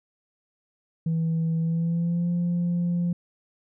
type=tone with pitch glide; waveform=sine; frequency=163.3 to 174.01 Hz; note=E3 to F3; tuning=-16 to -6 cents; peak=-20 dBFS; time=1.06-3.13 s; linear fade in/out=5 ms; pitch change=+110 cents; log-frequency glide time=1.59-2.3 s; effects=tanh soft clip ceiling -20 dBFS